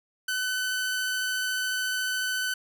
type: tone with vibrato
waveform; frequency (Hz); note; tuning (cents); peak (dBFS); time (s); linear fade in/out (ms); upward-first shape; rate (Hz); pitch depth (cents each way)
sawtooth; 1510; F#6; +35; -23; 0.28-2.54; 5; triangle; 14; 9
effects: none